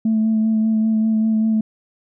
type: tone with vibrato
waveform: sine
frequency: 220 Hz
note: A3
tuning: in tune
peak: -13 dBFS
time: 0.05-1.61 s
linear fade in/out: 5 ms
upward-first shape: sine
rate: 5.1 Hz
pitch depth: 18 cents each way
effects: tanh soft clip ceiling -11 dBFS